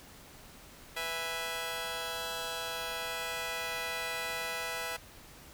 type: chord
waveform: 10% pulse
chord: E major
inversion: second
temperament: just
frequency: 494.4 / 659.3 / 824.1 Hz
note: B4 / E5 / G#5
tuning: +2 / 0 / -14 cents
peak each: -31 / -30 / -33 dBFS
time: 0.96-4.97 s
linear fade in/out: 10 ms
effects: pink hiss -53 dBFS RMS until 5.53 s